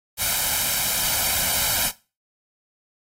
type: noise with comb filter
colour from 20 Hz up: white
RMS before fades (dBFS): -22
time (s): 0.17-1.92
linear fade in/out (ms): 50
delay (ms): 1.3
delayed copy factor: +0.7
effects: noise-tail reverb RT60 0.3 s tail -18 dB re dry + AAC 48 kbps